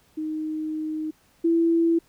sine tone pair in turn, 311.1 / 333 Hz, D#4 / E4, 0 / +18 cents, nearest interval minor second, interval 118 cents, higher second, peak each -26 / -17 dBFS, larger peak second, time 0.17-1.11 / 1.44-1.99 s, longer first, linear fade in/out 10 ms, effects pink hiss -61 dBFS RMS until 2.08 s

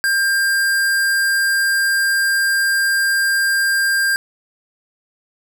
square tone, 1596 Hz, G6, 31 cents sharp, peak -15 dBFS, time 0.04-4.16 s, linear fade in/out 0 ms, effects none

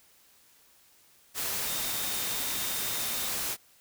sine tone in noise, 3664 Hz, A#7, 31 cents flat, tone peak -41 dBFS, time 1.64-3.31 s, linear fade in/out 50 ms, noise white, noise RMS -32 dBFS, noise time 1.34-3.57 s, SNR -12 dB, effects white hiss -61 dBFS RMS until 3.8 s

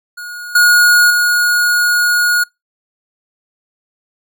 square tone with level steps, 1443 Hz, F#6, 44 cents flat, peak -26 / -7 / -11 dBFS, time 0.17-2.44 s, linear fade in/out 10 ms, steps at 0.55 / 1.1 s, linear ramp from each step 5 ms, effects noise-tail reverb RT60 0.2 s tail -26 dB re dry

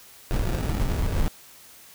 brown noise with sample-and-hold, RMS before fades -24 dBFS, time 0.31-1.28 s, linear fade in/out 0 ms, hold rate 1050 Hz, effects white hiss -49 dBFS RMS until 1.94 s

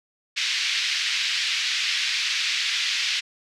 pink band-pass noise, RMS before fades -25 dBFS, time 0.36-3.21 s, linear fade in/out 20 ms, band 2100 to 5200 Hz, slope 24 dB/octave, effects none

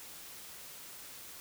silence, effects white hiss -49 dBFS RMS until 1.4 s

